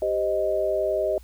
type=chord; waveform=sine; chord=C minor; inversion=second; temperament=equal; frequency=392 / 523.3 / 622.3 Hz; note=G4 / C5 / Eb5; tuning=0 / 0 / 0 cents; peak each=-27 / -29 / -23 dBFS; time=0.02-1.18 s; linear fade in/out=2 ms; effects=added 60 Hz sine -44 dBFS peak until 1.23 s + white hiss -58 dBFS RMS until 1.23 s